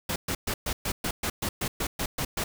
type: noise bursts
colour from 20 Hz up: pink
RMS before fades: -29 dBFS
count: 13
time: 0.09-2.44 s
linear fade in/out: 5 ms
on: 70 ms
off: 120 ms
effects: none